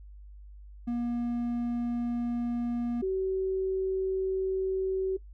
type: tone pair in turn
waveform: triangle / sine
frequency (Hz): 238.7 / 379.7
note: A#3 / F#4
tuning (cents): +41 / +45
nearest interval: minor sixth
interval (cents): 804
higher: second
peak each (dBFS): -26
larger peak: neither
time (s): 0.87-3.02 / 3.02-5.17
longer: neither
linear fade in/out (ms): 10
effects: noise-tail reverb RT60 0.1 s tail -18 dB re dry + added 50 Hz sine -45 dBFS peak until 5.33 s